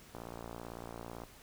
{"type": "click train", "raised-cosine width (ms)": 1, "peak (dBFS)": -30, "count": 64, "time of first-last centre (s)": [0.15, 1.236], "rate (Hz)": 58, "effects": ["pink hiss -57 dBFS RMS until 1.42 s"]}